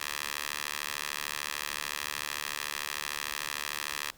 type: tone with high-pass filter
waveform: 10% pulse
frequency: 73.42 Hz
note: D2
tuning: in tune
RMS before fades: -36 dBFS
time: 0-4.11 s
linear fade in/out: 5 ms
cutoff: 1700 Hz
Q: 0.84
effects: pink hiss -58 dBFS RMS until 4.17 s